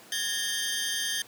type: tone cluster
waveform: 25% pulse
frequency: 1669 / 1815 / 3155 / 4743 Hz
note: G#6 / A#6 / G7 / D8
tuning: +8 / -47 / +10 / +16 cents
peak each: -32 / -31 / -27 / -34 dBFS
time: 0.12-1.22 s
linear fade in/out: 2 ms
effects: pink hiss -51 dBFS RMS until 1.27 s + high-pass 200 Hz 12 dB/octave